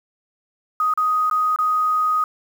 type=tone with dropouts; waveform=sine; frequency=1250 Hz; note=D#6; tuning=8 cents sharp; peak=-16 dBFS; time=0.8-2.24 s; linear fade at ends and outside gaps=2 ms; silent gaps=0.938-0.975 / 1.299-1.311 / 1.561-1.587 s; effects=7-bit